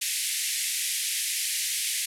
white band-pass noise, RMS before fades -29 dBFS, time 0.01-2.06 s, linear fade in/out 10 ms, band 1900 to 12000 Hz, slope 48 dB/octave, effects none

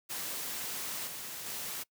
white noise with level steps, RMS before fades -38 / -42 / -39 dBFS, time 0.09-1.84 s, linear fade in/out 20 ms, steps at 1.07 / 1.46 s, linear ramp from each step 2 ms, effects noise-tail reverb RT60 0.1 s tail -23 dB re dry + high-pass 100 Hz 12 dB/octave

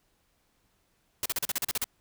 white noise bursts, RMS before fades -29 dBFS, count 10, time 1.23-1.842 s, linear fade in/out 2 ms, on 27 ms, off 38 ms, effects pink hiss -71 dBFS RMS until 2 s

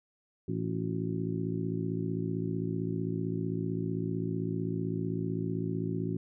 harmonic tone with a mistuned harmonic, 55.6 Hz, A1, 19 cents sharp, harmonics 2 / 3 / 4 / 5 / 6 / 7, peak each -36 / -34 / -41 / -37 / -43 / -38 dBFS, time 0.48-6.17 s, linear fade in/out 5 ms, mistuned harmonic 7, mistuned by -92 cents, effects none

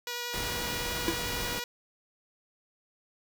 5% pulse tone with vibrato, 482.5 Hz, B4, 40 cents flat, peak -22 dBFS, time 0.07-1.64 s, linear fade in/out 2 ms, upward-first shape sine, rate 11 Hz, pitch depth 8 cents each way
pink noise, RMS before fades -36 dBFS, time 0.33-1.6 s, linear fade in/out 10 ms
square tone with exponential decay, 331.6 Hz, E4, 10 cents sharp, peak -22 dBFS, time 1.08-1.17 s, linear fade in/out 2 ms, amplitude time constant 18 ms
effects none

